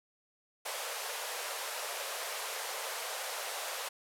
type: band-pass noise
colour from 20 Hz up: pink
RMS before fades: -39 dBFS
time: 0.65-3.89 s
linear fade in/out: 10 ms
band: 470 to 14000 Hz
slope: 48 dB/octave
effects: none